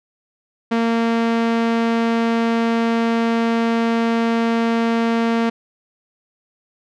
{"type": "tone with low-pass filter", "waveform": "sawtooth", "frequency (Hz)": 230, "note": "A#3", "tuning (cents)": -23, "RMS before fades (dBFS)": -18, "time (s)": [0.71, 5.5], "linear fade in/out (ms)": 10, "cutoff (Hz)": 3300, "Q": 0.63, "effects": []}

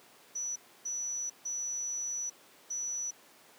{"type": "tone bursts at uneven times", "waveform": "sine", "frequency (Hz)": 5920, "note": "F#8", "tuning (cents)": 0, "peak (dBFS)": -33, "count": 4, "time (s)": [[0.35, 0.56], [0.85, 1.3], [1.45, 2.3], [2.7, 3.11]], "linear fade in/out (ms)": 10, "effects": ["pink hiss -58 dBFS RMS until 3.58 s", "high-pass 300 Hz 12 dB/octave"]}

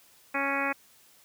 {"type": "harmonic tone", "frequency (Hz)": 277.2, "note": "C#4", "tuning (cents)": 0, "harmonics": [1, 2, 3, 4, 5, 6, 7, 8, 9], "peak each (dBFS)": [-35, -35, -35, -35, -35, -35, -35, -35, -35], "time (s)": [0.34, 0.73], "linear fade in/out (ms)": 10, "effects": ["white hiss -59 dBFS RMS until 1.24 s", "high-pass 60 Hz 12 dB/octave"]}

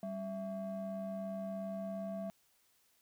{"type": "ring-modulated tone", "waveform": "triangle", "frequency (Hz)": 233.8, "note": "A#3", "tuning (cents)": 5, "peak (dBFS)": -33, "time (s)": [0.03, 2.3], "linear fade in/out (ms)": 0, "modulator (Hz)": 429, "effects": ["white hiss -72 dBFS RMS until 3.01 s"]}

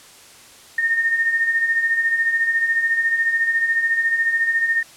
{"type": "beating tone pair", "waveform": "sine", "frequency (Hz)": [1818, 1832], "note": ["A#6", "A#6"], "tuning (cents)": [-44, -31], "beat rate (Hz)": 14, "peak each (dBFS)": [-25, -17], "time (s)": [0.78, 4.83], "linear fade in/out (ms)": 5, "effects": ["white hiss -45 dBFS RMS until 4.96 s", "low-pass 10000 Hz 12 dB/octave"]}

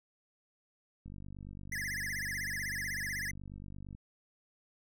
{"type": "click train", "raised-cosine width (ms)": 5, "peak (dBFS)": -35, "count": 142, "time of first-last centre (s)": [1.06, 3.949], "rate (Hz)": 48.8}
{"type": "tone with vibrato", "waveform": "square", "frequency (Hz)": 1864.7, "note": "A#6", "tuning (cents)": 0, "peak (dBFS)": -36, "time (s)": [1.72, 3.31], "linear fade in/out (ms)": 2, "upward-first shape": "sine", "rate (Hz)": 16, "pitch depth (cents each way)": 200}
{"effects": []}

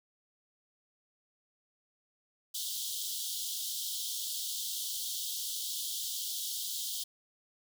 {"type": "high-pass noise", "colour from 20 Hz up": "pink", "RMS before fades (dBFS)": -37, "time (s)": [2.54, 7.04], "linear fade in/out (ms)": 10, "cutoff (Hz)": 3100, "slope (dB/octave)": 96, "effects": []}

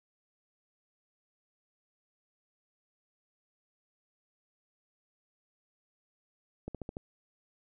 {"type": "slowing click train", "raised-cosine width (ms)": 2, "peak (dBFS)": -25, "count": 5, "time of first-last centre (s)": [6.68, 6.969], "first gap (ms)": 67, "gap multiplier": 1.05, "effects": []}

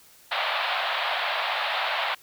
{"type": "band-pass noise", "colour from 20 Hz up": "pink", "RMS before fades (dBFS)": -27, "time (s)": [0.31, 2.15], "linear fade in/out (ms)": 10, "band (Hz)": [620, 4000], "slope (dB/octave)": 48, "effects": ["white hiss -54 dBFS RMS until 2.22 s"]}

